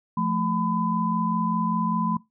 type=tone cluster; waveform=sine; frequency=174.7 / 219.8 / 1006 Hz; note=F3 / A3 / B5; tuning=+1 / -2 / +32 cents; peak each=-26 dBFS; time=0.17-2.17 s; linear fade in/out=5 ms; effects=noise-tail reverb RT60 0.2 s tail -21 dB re dry

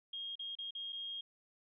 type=tone with dropouts; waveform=sine; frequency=3245 Hz; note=G#7; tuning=41 cents flat; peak=-40 dBFS; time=0.13-1.21 s; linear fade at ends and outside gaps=5 ms; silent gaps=0.355-0.393 / 0.553-0.586 / 0.708-0.75 / 0.924-0.928 s; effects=none

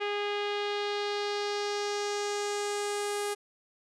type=tone with low-pass filter sweep; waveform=sawtooth; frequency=410.5 Hz; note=G#4; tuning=20 cents flat; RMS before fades=-32 dBFS; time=0-3.35 s; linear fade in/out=20 ms; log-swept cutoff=2800 to 10000 Hz; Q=2.1; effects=none

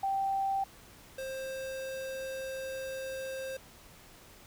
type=tone pair in turn; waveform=sine / square; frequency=781 / 529.4 Hz; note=G5 / C5; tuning=-7 / +20 cents; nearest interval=perfect fifth; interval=673 cents; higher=first; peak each=-28 / -37 dBFS; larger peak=first; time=0.03-0.64 / 1.18-3.57 s; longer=second; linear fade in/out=5 ms; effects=pink hiss -55 dBFS RMS until 4.46 s

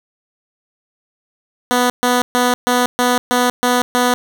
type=tone bursts; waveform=10% pulse; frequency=246.9 Hz; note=B3; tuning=in tune; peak=-4 dBFS; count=8; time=1.71-4.14 s; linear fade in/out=0 ms; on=190 ms; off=130 ms; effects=none

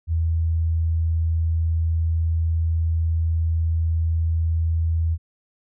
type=tone; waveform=sine; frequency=81.8 Hz; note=E2; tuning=13 cents flat; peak=-18 dBFS; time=0.07-5.18 s; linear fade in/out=50 ms; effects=none

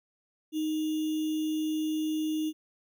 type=tone with sample-and-hold; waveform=sine; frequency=311.1 Hz; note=D#4; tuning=in tune; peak=-27 dBFS; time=0.52-2.53 s; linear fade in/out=50 ms; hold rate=3150 Hz; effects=none

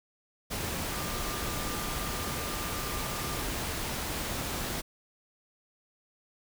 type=tone in noise; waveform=sine; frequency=1196 Hz; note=D6; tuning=31 cents sharp; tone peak=-42 dBFS; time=0.9-3.43 s; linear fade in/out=20 ms; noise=pink; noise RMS=-34 dBFS; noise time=0.5-4.82 s; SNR=-11 dB; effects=none

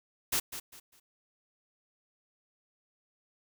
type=noise with echo; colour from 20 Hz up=white; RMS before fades=-29 dBFS; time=0.32-0.4 s; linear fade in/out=10 ms; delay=200 ms; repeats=3; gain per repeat=-11 dB; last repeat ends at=1 s; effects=none

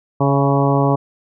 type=harmonic tone with a mistuned harmonic; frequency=139.6 Hz; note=C#3; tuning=13 cents sharp; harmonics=1 / 2 / 3 / 4 / 5 / 6 / 7 / 8; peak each=-16 / -19 / -21 / -22 / -23 / -24 / -24 / -25 dBFS; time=0.2-0.96 s; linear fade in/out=10 ms; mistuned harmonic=5; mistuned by=-32 cents; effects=none

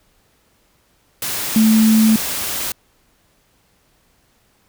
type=tone in noise; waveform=sine; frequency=220 Hz; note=A3; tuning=in tune; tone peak=-9 dBFS; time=1.56-2.16 s; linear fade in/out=2 ms; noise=white; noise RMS=-23 dBFS; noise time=1.22-2.72 s; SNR=+11 dB; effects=pink hiss -59 dBFS RMS until 4.68 s

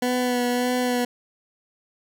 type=tone with vibrato; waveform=20% pulse; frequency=247.1 Hz; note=B3; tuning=1 cent sharp; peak=-16 dBFS; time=0.02-1.05 s; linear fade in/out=5 ms; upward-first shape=sine; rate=1.7 Hz; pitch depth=20 cents each way; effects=none

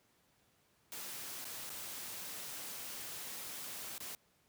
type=noise with dropouts; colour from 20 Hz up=white; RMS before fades=-45 dBFS; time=0.92-4.15 s; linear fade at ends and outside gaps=1 ms; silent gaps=1.445-1.452 / 1.695-1.701 / 3.981-4.003 s; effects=pink hiss -72 dBFS RMS until 4.48 s + high-pass 80 Hz 12 dB/octave

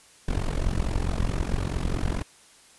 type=noise with amplitude modulation; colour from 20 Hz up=brown; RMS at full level=-22 dBFS; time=0.28-2.23 s; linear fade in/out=5 ms; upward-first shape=sine; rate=44.6 Hz; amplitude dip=90%; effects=white hiss -54 dBFS RMS until 2.78 s + resampled to 24000 Hz

